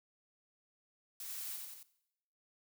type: noise with echo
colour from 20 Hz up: blue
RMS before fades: -45 dBFS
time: 1.2-1.56 s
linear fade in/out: 2 ms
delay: 90 ms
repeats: 3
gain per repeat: -3 dB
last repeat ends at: 1.83 s
effects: noise-tail reverb RT60 0.8 s tail -18 dB re dry